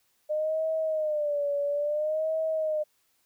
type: tone with vibrato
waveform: sine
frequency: 604 Hz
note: D5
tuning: 48 cents sharp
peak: -25 dBFS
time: 0.29-2.84 s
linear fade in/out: 20 ms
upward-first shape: sine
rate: 0.59 Hz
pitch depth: 97 cents each way
effects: white hiss -70 dBFS RMS until 3.25 s